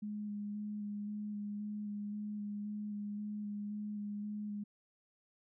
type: tone with vibrato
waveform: sine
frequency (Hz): 207.7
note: G#3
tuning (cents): 0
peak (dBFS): -38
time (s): 0.02-4.64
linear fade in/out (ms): 10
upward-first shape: square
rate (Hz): 1.9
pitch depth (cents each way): 13
effects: none